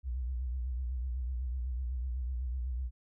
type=tone with vibrato; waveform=sine; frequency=62.5 Hz; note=B1; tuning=21 cents sharp; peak=-32 dBFS; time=0.03-2.91 s; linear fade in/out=50 ms; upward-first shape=sine; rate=8 Hz; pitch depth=100 cents each way; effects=none